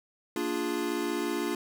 square chord, Bb dominant seventh, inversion none, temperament equal, 233.1 / 293.7 / 349.2 / 415.3 Hz, Bb3 / D4 / F4 / Ab4, 0 / 0 / 0 / 0 cents, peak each -38 / -34 / -33 / -37 dBFS, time 0.36-1.55 s, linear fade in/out 2 ms, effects none

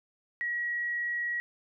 sine tone, 1912 Hz, A#6, 43 cents sharp, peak -29 dBFS, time 0.41-1.4 s, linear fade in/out 0 ms, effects none

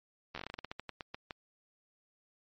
slowing click train, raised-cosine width 0.3 ms, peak -24 dBFS, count 17, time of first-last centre 0.35-1.308 s, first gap 12 ms, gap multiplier 1.19, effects MP3 32 kbps

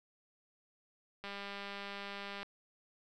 click train, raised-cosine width 0.3 ms, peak -28 dBFS, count 239, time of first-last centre 1.24-2.43 s, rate 200 Hz, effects none

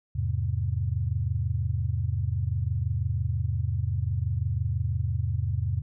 sine chord, E augmented, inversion none, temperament just, 82.41 / 103.01 / 128.76 Hz, E2 / G#2 / B#2, 0 / -14 / -27 cents, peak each -29 / -28 / -30 dBFS, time 0.15-5.82 s, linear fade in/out 10 ms, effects none

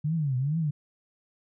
sine tone with vibrato, 144.2 Hz, D3, 31 cents flat, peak -24 dBFS, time 0.04-0.71 s, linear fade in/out 10 ms, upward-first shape triangle, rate 2.3 Hz, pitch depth 270 cents each way, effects none

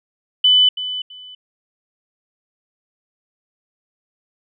sine tone with echo, 3000 Hz, F#7, 23 cents sharp, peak -9 dBFS, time 0.44-0.69 s, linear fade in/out 5 ms, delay 330 ms, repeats 2, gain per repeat -13 dB, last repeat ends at 1.35 s, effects none

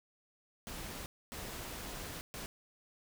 pink noise bursts at uneven times, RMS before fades -44 dBFS, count 3, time 0.67-1.06 / 1.32-2.21 / 2.34-2.46 s, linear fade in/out 0 ms, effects none

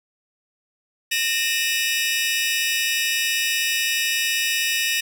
sawtooth tone cluster, 1836 / 2423 / 2623 / 2921 / 3783 Hz, A#6 / D#7 / E7 / F#7 / A#7, -27 / -47 / -9 / -23 / +25 cents, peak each -22 / -26 / -22 / -23 / -27 dBFS, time 1.11-5.01 s, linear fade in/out 10 ms, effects none

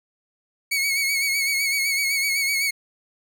sawtooth tone with vibrato, 2217 Hz, C#7, in tune, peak -17 dBFS, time 0.71-2.71 s, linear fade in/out 10 ms, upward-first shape sine, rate 7.9 Hz, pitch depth 48 cents each way, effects none

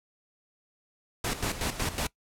pink noise with tremolo, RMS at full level -29 dBFS, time 1.24-2.07 s, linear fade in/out 5 ms, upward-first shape square, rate 5.4 Hz, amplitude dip 70%, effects noise-tail reverb RT60 0.1 s tail -21 dB re dry + low-pass 12000 Hz 12 dB/octave

